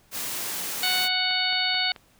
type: high-pass noise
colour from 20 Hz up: white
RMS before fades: -31 dBFS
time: 0.11-1.09 s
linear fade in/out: 50 ms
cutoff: 110 Hz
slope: 24 dB/octave
type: harmonic tone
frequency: 740 Hz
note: F#5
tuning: in tune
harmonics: 1 / 2 / 3 / 4 / 5 / 6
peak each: -32 / -31 / -29 / -29 / -29 / -27 dBFS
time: 0.83-1.92 s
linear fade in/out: 2 ms
type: click train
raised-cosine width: 0.3 ms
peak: -25 dBFS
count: 4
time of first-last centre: 1.31-1.962 s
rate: 4.6 Hz
effects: pink hiss -60 dBFS RMS until 2.19 s